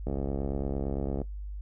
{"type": "click train", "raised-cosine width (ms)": 2, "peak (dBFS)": -19, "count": 80, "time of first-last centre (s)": [0.07, 1.217], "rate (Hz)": 68.9, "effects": ["noise-tail reverb RT60 0.1 s tail -17 dB re dry", "added 50 Hz sine -35 dBFS peak until 1.61 s"]}